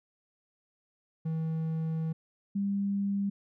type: tone pair in turn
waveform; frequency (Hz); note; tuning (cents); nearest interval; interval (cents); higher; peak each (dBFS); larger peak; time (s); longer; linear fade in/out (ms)
triangle / sine; 160.7 / 199.34; E3 / G3; -44 / +29; major third; 373; second; -27; neither; 1.25-2.13 / 2.55-3.3; first; 10
effects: none